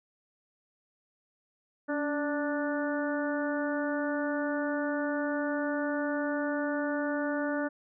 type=harmonic tone with a mistuned harmonic; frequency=293.7 Hz; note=D4; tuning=in tune; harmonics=1 / 2 / 3 / 4 / 5 / 6; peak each=-31 / -33 / -41 / -42 / -37 / -42 dBFS; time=1.88-7.69 s; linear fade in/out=20 ms; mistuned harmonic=1; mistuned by=-41 cents; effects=none